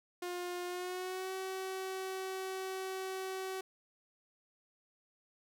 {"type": "tone with pitch glide", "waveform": "sawtooth", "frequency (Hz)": [355.6, 378.9], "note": ["F4", "F#4"], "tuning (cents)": [31, 41], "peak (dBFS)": -34, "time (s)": [0.22, 3.61], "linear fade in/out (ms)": 5, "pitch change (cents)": 110, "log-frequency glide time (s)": [0.66, 1.33], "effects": []}